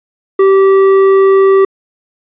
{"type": "tone with hard clipping", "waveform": "sine", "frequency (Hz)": 387.8, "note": "G4", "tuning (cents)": -19, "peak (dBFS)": -6, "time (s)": [0.39, 1.65], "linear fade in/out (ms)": 5, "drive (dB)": 8, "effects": ["resampled to 8000 Hz"]}